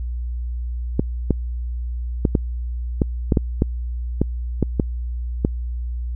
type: clicks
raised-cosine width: 3 ms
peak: -3 dBFS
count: 12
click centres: 0.995 / 1.307 / 2.252 / 2.352 / 3.018 / 3.322 / 3.372 / 3.621 / 4.216 / 4.627 / 4.798 / 5.449 s
effects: added 60 Hz sine -23 dBFS peak until 6.15 s